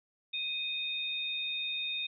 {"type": "tone pair together", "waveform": "sine", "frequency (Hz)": [2500, 3677], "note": ["D#7", "A#7"], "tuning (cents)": [8, -24], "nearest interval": "perfect fifth", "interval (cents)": 668, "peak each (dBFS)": [-37, -34], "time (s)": [0.33, 2.07], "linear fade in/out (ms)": 10, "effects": []}